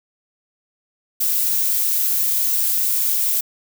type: noise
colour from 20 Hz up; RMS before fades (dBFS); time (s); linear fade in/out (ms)
violet; -19; 1.2-3.41; 10
effects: none